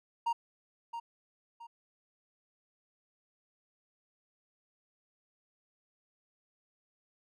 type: tone with echo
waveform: triangle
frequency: 932 Hz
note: A#5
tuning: 1 cent flat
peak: -26 dBFS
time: 0.26-0.33 s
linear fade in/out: 10 ms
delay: 670 ms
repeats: 2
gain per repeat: -9 dB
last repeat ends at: 1.67 s
effects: none